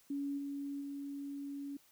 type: tone with level steps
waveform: sine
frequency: 281.5 Hz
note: C#4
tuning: 27 cents sharp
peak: -35 / -38 / -40 dBFS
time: 0.1-1.77 s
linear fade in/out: 5 ms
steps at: 0.37 / 0.8 s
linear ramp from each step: 20 ms
effects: white hiss -67 dBFS RMS until 1.91 s